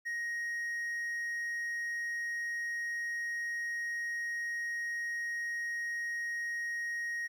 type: tone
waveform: triangle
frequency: 1878 Hz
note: A#6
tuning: 12 cents sharp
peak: -32 dBFS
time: 0.05-7.28 s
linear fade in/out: 20 ms
effects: 12-bit